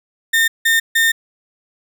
35% pulse tone bursts at uneven times, 1820 Hz, A#6, 42 cents flat, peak -10 dBFS, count 3, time 0.33-0.48 / 0.65-0.8 / 0.95-1.12 s, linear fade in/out 10 ms, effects none

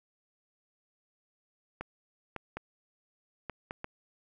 clicks, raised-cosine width 0.5 ms, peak -22 dBFS, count 6, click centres 1.81 / 2.363 / 2.57 / 3.497 / 3.709 / 3.844 s, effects none

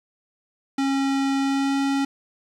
square tone with pitch glide, 272.9 to 275.3 Hz, C#4 to C#4, -27 to -12 cents, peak -21 dBFS, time 0.78-2.05 s, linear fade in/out 5 ms, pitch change +15 cents, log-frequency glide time 1.38-1.77 s, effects low-pass 7000 Hz 12 dB/octave + 8-bit

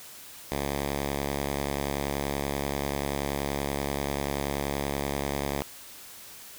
5% pulse tone, 70.4 Hz, C#2, 27 cents sharp, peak -17 dBFS, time 0.52-5.62 s, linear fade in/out 0 ms, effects white hiss -46 dBFS RMS until 6.58 s

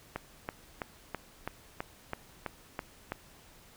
click train, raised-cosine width 0.5 ms, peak -19 dBFS, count 10, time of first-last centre 0.16-3.121 s, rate 3.04 Hz, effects pink hiss -57 dBFS RMS until 3.76 s

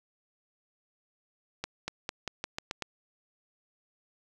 accelerating click train, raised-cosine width 0.2 ms, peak -16 dBFS, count 8, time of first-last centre 1.64-2.823 s, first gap 240 ms, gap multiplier 0.88, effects none

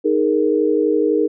sine chord, D# suspended fourth, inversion none, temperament just, 311.1 / 414.8 / 466.7 Hz, D#4 / G#4 / A#4, 0 / -2 / +2 cents, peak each -18 dBFS, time 0.04-1.28 s, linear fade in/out 20 ms, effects none

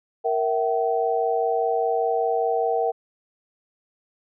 sine chord, E diminished, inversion second, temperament equal with one note detuned, 466.2 / 659.3 / 764.3 Hz, Bb4 / E5 / G5, 0 / 0 / -44 cents, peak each -23 / -26 / -24 dBFS, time 0.24-2.92 s, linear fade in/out 20 ms, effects none

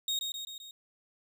35% pulse tone with echo, 3729 Hz, A#7, in tune, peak -27 dBFS, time 0.08-0.19 s, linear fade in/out 2 ms, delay 130 ms, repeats 4, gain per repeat -4 dB, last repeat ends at 0.71 s, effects none

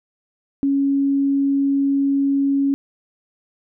sine tone, 277.2 Hz, C#4, in tune, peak -15 dBFS, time 0.63-2.74 s, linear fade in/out 0 ms, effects none

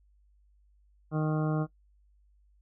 harmonic tone, 154.7 Hz, D#3, 10 cents flat, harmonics 1 / 2 / 3 / 4 / 5 / 7 / 8 / 9, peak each -27 / -33 / -37 / -39 / -41 / -44 / -45 / -46 dBFS, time 1.11-1.67 s, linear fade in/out 50 ms, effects noise-tail reverb RT60 0.1 s tail -18 dB re dry + added 50 Hz sine -61 dBFS peak until 2.61 s

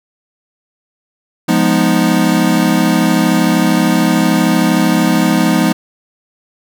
square chord, F half-diminished seventh, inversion none, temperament equal, 174.61 / 207.7 / 246.9 / 311.1 Hz, F3 / Ab3 / Cb4 / Eb4, 0 / 0 / 0 / 0 cents, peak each -16 dBFS, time 1.48-5.73 s, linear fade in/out 10 ms, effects none

